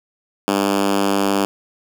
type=tone with high-pass filter; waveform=5% pulse; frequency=99.3 Hz; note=G2; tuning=23 cents sharp; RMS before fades=-18 dBFS; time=0.48-1.45 s; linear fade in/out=0 ms; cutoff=240 Hz; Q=2.8; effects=8-bit